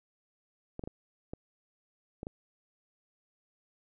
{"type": "clicks", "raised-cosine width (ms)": 2, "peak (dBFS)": -25, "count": 6, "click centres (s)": [0.794, 0.838, 0.875, 1.335, 2.231, 2.269], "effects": []}